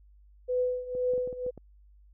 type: tone with tremolo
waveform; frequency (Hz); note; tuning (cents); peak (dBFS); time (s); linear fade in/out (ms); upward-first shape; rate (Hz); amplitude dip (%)
sine; 500; B4; +21; -23; 0.48-1.51; 20; triangle; 2; 85
type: clicks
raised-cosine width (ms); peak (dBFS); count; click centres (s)
2; -31; 7; 0.951 / 1.136 / 1.179 / 1.275 / 1.328 / 1.464 / 1.577
effects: added 50 Hz sine -54 dBFS peak until 2.13 s